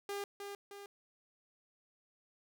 sawtooth tone with echo, 402.5 Hz, G4, 46 cents sharp, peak -34 dBFS, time 0.09-0.24 s, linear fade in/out 2 ms, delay 310 ms, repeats 2, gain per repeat -5 dB, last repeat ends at 0.86 s, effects none

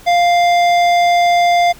triangle tone with hard clipping, 698.5 Hz, F5, in tune, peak -11 dBFS, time 0.06-1.73 s, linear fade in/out 20 ms, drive 17 dB, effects pink hiss -41 dBFS RMS until 1.79 s

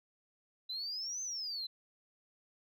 sine exponential two-way sweep, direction up then down, 3955 to 6270 to 3998 Hz, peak -36 dBFS, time 0.69-1.67 s, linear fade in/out 10 ms, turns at 1.22 s, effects tanh soft clip ceiling -33 dBFS

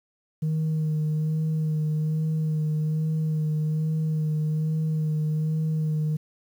sine tone with vibrato, 155.6 Hz, D#3, in tune, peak -20 dBFS, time 0.42-6.17 s, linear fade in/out 10 ms, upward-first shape sine, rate 1.2 Hz, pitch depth 23 cents each way, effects tanh soft clip ceiling -21 dBFS + 9-bit

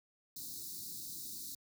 white band-stop noise, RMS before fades -45 dBFS, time 0.36-1.55 s, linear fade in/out 5 ms, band 360 to 3800 Hz, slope 96 dB/octave, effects high-pass 80 Hz 12 dB/octave

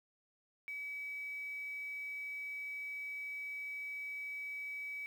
sine tone with quantisation, 2283 Hz, D7, 50 cents flat, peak -40 dBFS, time 0.68-5.06 s, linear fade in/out 0 ms, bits 10, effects none

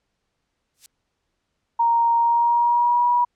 violet noise with exponential growth, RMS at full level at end -30 dBFS, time 0.74-0.86 s, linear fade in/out 1 ms, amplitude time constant 26 ms
sine tone with pitch glide, 932.3 to 967.4 Hz, A#5 to B5, 0 to -36 cents, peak -15 dBFS, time 1.79-3.25 s, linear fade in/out 10 ms, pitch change +64 cents, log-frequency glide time 2.17-3.08 s
effects pink hiss -75 dBFS RMS until 3.35 s + low-pass 7000 Hz 12 dB/octave

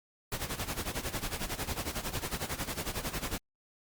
pink noise with tremolo, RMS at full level -33 dBFS, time 0.32-3.38 s, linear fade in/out 0 ms, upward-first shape sine, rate 11 Hz, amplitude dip 80%, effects Opus 48 kbps

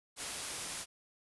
white low-pass noise, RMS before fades -42 dBFS, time 0.16-0.86 s, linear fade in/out 50 ms, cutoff 11000 Hz, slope 96 dB/octave, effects none

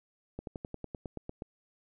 slowing click train, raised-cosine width 2 ms, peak -25 dBFS, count 11, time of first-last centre 0.39-1.421 s, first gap 82 ms, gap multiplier 1.05, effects none

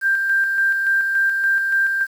sine tone with tremolo, 1583 Hz, G6, 17 cents sharp, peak -14 dBFS, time 0.01-2.07 s, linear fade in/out 50 ms, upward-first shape square, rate 3.5 Hz, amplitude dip 35%, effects 7-bit

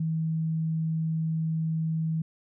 sine tone, 160.6 Hz, E3, 45 cents flat, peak -25 dBFS, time 0-2.22 s, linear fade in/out 5 ms, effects none

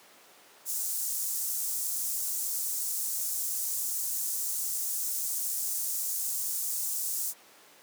pink high-pass noise, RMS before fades -32 dBFS, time 0.65-7.34 s, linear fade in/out 50 ms, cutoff 6900 Hz, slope 24 dB/octave, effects pink hiss -55 dBFS RMS until 7.82 s + high-pass 400 Hz 12 dB/octave

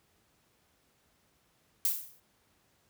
violet noise with exponential decay, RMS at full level -25 dBFS, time 1.85-2.2 s, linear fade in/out 2 ms, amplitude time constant 74 ms, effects pink hiss -70 dBFS RMS until 2.89 s + high-pass 60 Hz 12 dB/octave

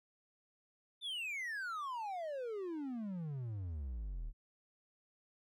triangle exponential sweep, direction down, 3618 to 35.05 Hz, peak -37 dBFS, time 1.01-4.33 s, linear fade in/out 50 ms, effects none

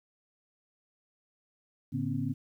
sine tone cluster, 111.2 / 145.1 / 243.4 / 269 Hz, A2 / D3 / B3 / C4, +19 / -21 / -25 / +48 cents, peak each -36 / -34 / -35 / -35 dBFS, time 1.92-2.34 s, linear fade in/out 20 ms, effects 11-bit

